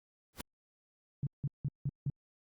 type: noise with exponential growth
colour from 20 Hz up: pink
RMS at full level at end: -37 dBFS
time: 0.33-0.41 s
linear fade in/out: 0 ms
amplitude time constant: 16 ms
type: tone bursts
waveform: sine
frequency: 140 Hz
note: C#3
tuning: 18 cents sharp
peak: -30 dBFS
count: 5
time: 1.23-2.1 s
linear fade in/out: 2 ms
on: 38 ms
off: 170 ms
effects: Opus 48 kbps